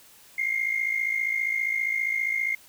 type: tone pair together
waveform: sine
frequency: 2105 / 2160 Hz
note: C7 / C#7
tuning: +10 / -45 cents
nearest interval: unison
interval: 45 cents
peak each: -25 / -27 dBFS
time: 0.38-2.55 s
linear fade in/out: 5 ms
effects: tanh soft clip ceiling -17 dBFS + white hiss -53 dBFS RMS until 2.68 s